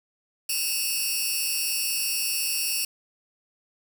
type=tone cluster; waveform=10% pulse; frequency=2557 / 2662 / 2819 / 4514 / 5480 Hz; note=D#7 / E7 / F7 / C#8 / F8; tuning=+47 / +16 / +16 / +31 / -34 cents; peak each=-24 dBFS; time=0.49-2.85 s; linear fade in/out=5 ms; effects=7-bit